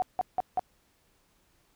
sine tone bursts, 740 Hz, F#5, in tune, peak -23 dBFS, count 4, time 0-0.594 s, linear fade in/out 0 ms, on 21 ms, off 170 ms, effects pink hiss -68 dBFS RMS until 1.75 s

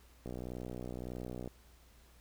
click train, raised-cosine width 2 ms, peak -29 dBFS, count 76, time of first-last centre 0.26-1.476 s, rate 61.7 Hz, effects added 60 Hz sine -61 dBFS peak until 2.2 s + pink hiss -65 dBFS RMS until 2.2 s

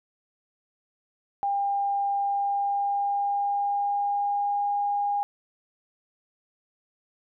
sine tone with pitch glide, 801 to 813.6 Hz, G5 to G#5, +37 to -36 cents, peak -23 dBFS, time 1.43-5.23 s, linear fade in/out 0 ms, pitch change +27 cents, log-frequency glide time 2.15-4.66 s, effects none

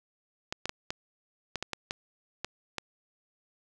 clicks, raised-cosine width 0.2 ms, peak -15 dBFS, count 10, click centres 0.525 / 0.656 / 0.694 / 0.905 / 1.557 / 1.626 / 1.733 / 1.909 / 2.446 / 2.783 s, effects none

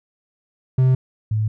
triangle / sine tone pair in turn, 129.5 / 108.09 Hz, C3 / A2, -17 / -30 cents, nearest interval minor third, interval 313 cents, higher first, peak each -10 / -17 dBFS, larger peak first, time 0.78-0.95 / 1.31-1.48 s, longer neither, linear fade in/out 5 ms, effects none

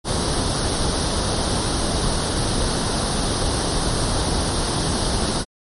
pink noise with comb filter, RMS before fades -21 dBFS, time 0.04-5.45 s, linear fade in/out 50 ms, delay 0.21 ms, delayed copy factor +0.7, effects MP3 48 kbps

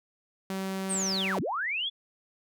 sawtooth tone, 191.5 Hz, G3, 40 cents flat, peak -27 dBFS, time 0.5-1.39 s, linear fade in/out 2 ms
sine linear two-way sweep, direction down then up, 8870 to 119.3 to 3496 Hz, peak -28 dBFS, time 0.89-1.9 s, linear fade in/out 20 ms, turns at 1.4 s
effects none

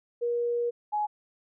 sine tone pair in turn, 476.4 / 840.1 Hz, A#4 / G#5, +38 / +20 cents, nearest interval minor seventh, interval 982 cents, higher second, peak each -25 dBFS, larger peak neither, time 0.21-0.71 / 0.92-1.07 s, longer first, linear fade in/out 20 ms, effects none

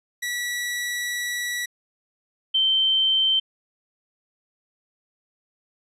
sawtooth / sine tone pair in turn, 1944 / 3110 Hz, B6 / G7, -28 / -14 cents, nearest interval minor sixth, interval 814 cents, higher second, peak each -22 / -17 dBFS, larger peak second, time 0.22-1.66 / 2.54-3.4 s, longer first, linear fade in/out 10 ms, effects resampled to 32000 Hz

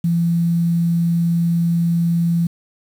sine tone with quantisation, 169.4 Hz, E3, 48 cents sharp, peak -14 dBFS, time 0.04-2.47 s, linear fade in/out 5 ms, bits 7, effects none

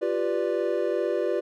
triangle chord, G dominant seventh, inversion third, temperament equal, 349.2 / 392 / 493.9 / 587.3 Hz, F4 / G4 / B4 / D5, 0 / 0 / 0 / 0 cents, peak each -27 dBFS, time 0.01-1.41 s, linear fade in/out 20 ms, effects none

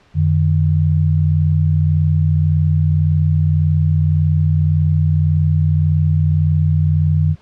sine tone pair together, 90.62 / 152.4 Hz, F#2 / D#3, -36 / -36 cents, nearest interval major sixth, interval 900 cents, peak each -14 dBFS, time 0.14-7.36 s, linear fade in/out 50 ms, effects pink hiss -52 dBFS RMS until 7.41 s + low-pass 4000 Hz 12 dB/octave

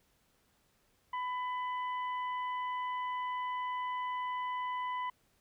harmonic tone, 999 Hz, B5, 20 cents sharp, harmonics 1 / 2 / 3, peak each -34 / -44 / -52 dBFS, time 1.13-5.1 s, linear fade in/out 5 ms, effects pink hiss -72 dBFS RMS until 5.4 s

